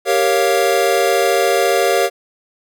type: chord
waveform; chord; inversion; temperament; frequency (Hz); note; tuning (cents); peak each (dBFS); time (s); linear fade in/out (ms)
square; G half-diminished seventh; none; equal; 392 / 466.2 / 554.4 / 698.5; G4 / Bb4 / Db5 / F5; 0 / 0 / 0 / 0; -19; 0.05-2.1; 50
effects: none